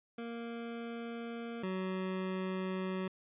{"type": "tone pair in turn", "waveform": "25% pulse", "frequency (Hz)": [233.1, 187.37], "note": ["A#3", "F#3"], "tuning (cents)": [0, 22], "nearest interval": "major third", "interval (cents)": 378, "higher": "first", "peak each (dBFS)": [-36, -31], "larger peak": "second", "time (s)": [[0.18, 1.63], [1.63, 3.08]], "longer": "neither", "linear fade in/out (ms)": 5, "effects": ["resampled to 8000 Hz"]}